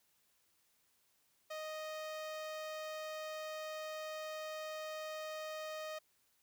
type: tone with notch filter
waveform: sawtooth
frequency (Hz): 622.3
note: D#5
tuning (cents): 0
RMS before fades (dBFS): -44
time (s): 1.5-5.99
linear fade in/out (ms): 10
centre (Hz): 10000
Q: 1.2
effects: white hiss -75 dBFS RMS until 6.42 s